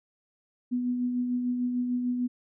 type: tone with tremolo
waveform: sine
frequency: 246.8 Hz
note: B3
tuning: 1 cent flat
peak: -24 dBFS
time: 0.71-2.28 s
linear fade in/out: 20 ms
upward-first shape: sine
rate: 6.7 Hz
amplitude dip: 35%
effects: none